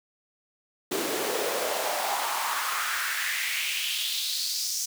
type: noise with high-pass filter sweep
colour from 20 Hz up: pink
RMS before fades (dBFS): -29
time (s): 0.91-4.86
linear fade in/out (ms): 10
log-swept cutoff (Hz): 320 to 6000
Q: 3.5
effects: none